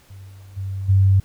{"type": "tone with level steps", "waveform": "sine", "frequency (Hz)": 96.7, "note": "G2", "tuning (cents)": -23, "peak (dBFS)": [-36, -39, -24, -11], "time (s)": [0.1, 1.2], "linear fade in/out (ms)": 5, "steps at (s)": [0.28, 0.56, 0.88], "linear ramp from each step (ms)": 20, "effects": ["pink hiss -54 dBFS RMS until 1.24 s"]}